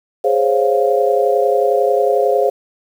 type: chord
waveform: sine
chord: Db major seventh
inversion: second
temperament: equal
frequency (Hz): 415.3 / 523.3 / 554.4 / 698.5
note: Ab4 / C5 / Db5 / F5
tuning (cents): 0 / 0 / 0 / 0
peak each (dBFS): -16 / -16 / -19 / -18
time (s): 0.24-2.5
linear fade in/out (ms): 10
effects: 7-bit